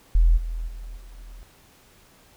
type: tone with level steps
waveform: sine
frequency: 41.2 Hz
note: E1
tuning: in tune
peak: -13 / -26 / -33 / -40 / -38 dBFS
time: 0.15-1.43 s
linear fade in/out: 0 ms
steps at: 0.36 / 0.67 / 0.96 / 1.17 s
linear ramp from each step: 20 ms
effects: pink hiss -55 dBFS RMS until 2.36 s